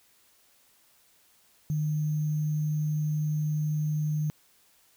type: tone with sample-and-hold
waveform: sine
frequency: 152 Hz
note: D#3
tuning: 40 cents flat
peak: -25 dBFS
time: 1.7-4.3 s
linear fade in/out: 0 ms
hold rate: 6300 Hz
effects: white hiss -63 dBFS RMS until 4.96 s